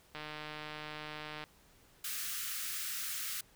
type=click train; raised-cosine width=0.3 ms; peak=-27 dBFS; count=197; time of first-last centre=0.15-1.439 s; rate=152 Hz
type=high-pass noise; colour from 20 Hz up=white; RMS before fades=-39 dBFS; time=2.04-3.41 s; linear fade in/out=5 ms; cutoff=1200 Hz; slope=96 dB/octave
effects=pink hiss -64 dBFS RMS until 3.55 s